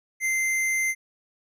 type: tone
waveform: square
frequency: 2081 Hz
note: C7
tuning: 10 cents flat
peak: -23 dBFS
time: 0.2-0.95 s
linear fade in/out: 50 ms
effects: resampled to 32000 Hz